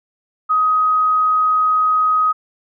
sine tone, 1258 Hz, D#6, 19 cents sharp, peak -12 dBFS, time 0.49-2.33 s, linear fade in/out 20 ms, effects none

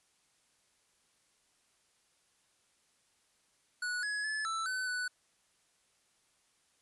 square tone with pitch steps, 1469 / 1683 / 1727 / 1324 / 1514 / 1487 Hz, F#6 / G#6 / A6 / E6 / F#6 / F#6, -13 / +23 / -33 / +7 / +39 / +8 cents, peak -34 dBFS, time 3.82-5.08 s, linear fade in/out 5 ms, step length 210 ms, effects white hiss -72 dBFS RMS until 6.81 s + resampled to 24000 Hz

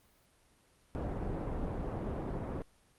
pink low-pass noise, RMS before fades -37 dBFS, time 0.95-2.62 s, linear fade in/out 0 ms, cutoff 760 Hz, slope 12 dB/octave, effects pink hiss -67 dBFS RMS until 2.98 s + Opus 32 kbps

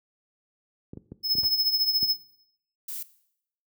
clicks, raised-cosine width 3 ms, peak -25 dBFS, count 6, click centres 0.934 / 0.973 / 1.12 / 1.353 / 1.384 / 2.029 s
square tone with tremolo, 5190 Hz, E8, 28 cents flat, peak -19 dBFS, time 1.23-2.17 s, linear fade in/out 50 ms, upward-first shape triangle, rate 14 Hz, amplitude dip 75%
brown noise with exponential decay, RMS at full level -31 dBFS, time 1.43-1.53 s, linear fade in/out 2 ms, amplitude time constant 21 ms
violet noise, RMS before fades -35 dBFS, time 2.88-3.03 s, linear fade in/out 5 ms
effects noise-tail reverb RT60 0.7 s tail -17 dB re dry + high-pass 80 Hz 12 dB/octave

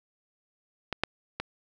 clicks, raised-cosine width 0.3 ms, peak -14 / -8 / -15 dBFS, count 3, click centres 0.927 / 1.036 / 1.4 s, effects none

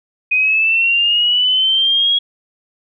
sine linear sweep, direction up, 2489 to 3322 Hz, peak -11 dBFS, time 0.31-2.19 s, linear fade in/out 10 ms, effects none

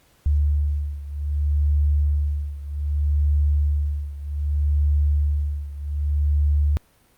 sine beating tone pair, 73 / 73.64 Hz, D2 / D2, -10 / +5 cents, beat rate 0.64 Hz, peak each -20 / -23 dBFS, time 0.26-6.77 s, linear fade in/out 0 ms, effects pink hiss -59 dBFS RMS until 7.17 s + Opus 48 kbps

